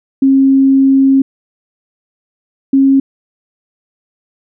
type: tone pair in turn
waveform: sine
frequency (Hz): 270 / 271.2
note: C#4 / C#4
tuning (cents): -45 / -38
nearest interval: unison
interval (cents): 7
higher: second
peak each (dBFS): -5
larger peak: neither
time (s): 0.22-1.22 / 2.73-3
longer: first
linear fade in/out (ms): 5
effects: none